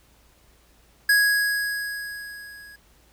square tone with level ramp, 1661.2 Hz, G#6, in tune, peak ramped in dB -15 to -44 dBFS, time 1.09-2.76 s, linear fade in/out 5 ms, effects added 57 Hz sine -59 dBFS peak until 3.12 s + pink hiss -59 dBFS RMS until 3.12 s

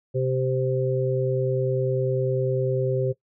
harmonic tone, 130 Hz, C3, 11 cents flat, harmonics 1 / 3 / 4, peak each -24 / -26 / -27 dBFS, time 0.14-3.13 s, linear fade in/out 20 ms, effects noise-tail reverb RT60 0.1 s tail -18 dB re dry

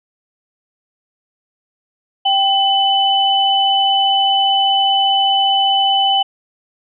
sine tone pair together, 784 / 3005 Hz, G5 / F#7, 0 / +26 cents, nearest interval octave + major seventh, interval 2326 cents, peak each -14 dBFS, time 2.25-6.23 s, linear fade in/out 10 ms, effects none

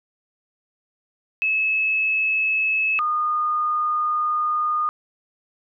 sine tone pair in turn, 2593 / 1223.7 Hz, E7 / D#6, -29 / -29 cents, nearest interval octave + minor second, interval 1300 cents, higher first, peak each -18 / -19 dBFS, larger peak first, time 1.42-2.99 / 2.99-4.89 s, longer second, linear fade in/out 0 ms, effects none

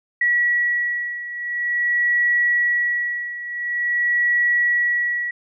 sine beating tone pair, 1930 / 1930.47 Hz, B6 / B6, -40 / -40 cents, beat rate 0.47 Hz, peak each -19 / -23 dBFS, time 0.21-5.31 s, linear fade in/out 5 ms, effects none

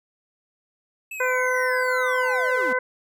square linear sweep, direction down, 2634 to 220.7 Hz, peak -32 dBFS, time 1.11-2.73 s, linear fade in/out 5 ms
harmonic tone, 507 Hz, B4, 45 cents sharp, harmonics 1 / 2 / 3 / 4, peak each -24 / -27 / -24 / -29 dBFS, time 1.2-2.79 s, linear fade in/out 5 ms
effects none

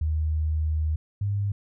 sine tone pair in turn, 77.78 / 101.06 Hz, D#2 / G#2, 0 / -47 cents, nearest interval perfect fourth, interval 453 cents, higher second, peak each -22 / -23 dBFS, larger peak first, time 0.01-0.96 / 1.21-1.52 s, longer first, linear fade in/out 5 ms, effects none

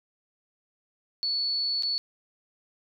sine tone with dropouts, 4432 Hz, C#8, 1 cent flat, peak -25 dBFS, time 1.23-1.98 s, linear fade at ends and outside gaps 0 ms, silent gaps 1.824-1.833 s, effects none

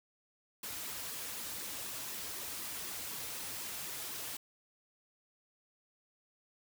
white noise with flanger, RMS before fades -42 dBFS, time 0.63-4.37 s, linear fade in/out 5 ms, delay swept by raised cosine 1.3 to 5.4 ms, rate 4 Hz, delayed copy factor -0.65, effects none

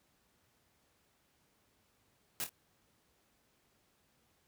white noise with echo, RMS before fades -37 dBFS, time 2.4-2.44 s, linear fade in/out 0 ms, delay 26 ms, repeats 2, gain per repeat -8 dB, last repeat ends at 2.492 s, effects pink hiss -73 dBFS RMS until 4.47 s + high-pass 60 Hz 12 dB/octave

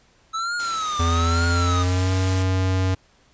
square tone with vibrato, 1300 Hz, E6, 24 cents flat, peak -24 dBFS, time 0.33-1.84 s, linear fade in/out 20 ms, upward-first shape triangle, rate 1.1 Hz, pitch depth 170 cents each way
white noise, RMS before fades -33 dBFS, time 0.59-2.43 s, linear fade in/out 10 ms
square tone with pitch glide, 83.9 to 93.63 Hz, E2 to F#2, +31 to +21 cents, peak -19 dBFS, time 0.99-2.95 s, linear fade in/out 10 ms, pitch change +190 cents, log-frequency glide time 1.35-2.11 s
effects pink hiss -58 dBFS RMS until 3.33 s + resampled to 16000 Hz

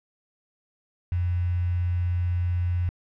sine tone with quantisation, 88.4 Hz, F2, 22 cents sharp, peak -22 dBFS, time 1.12-2.89 s, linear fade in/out 0 ms, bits 7, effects low-pass 2000 Hz 12 dB/octave

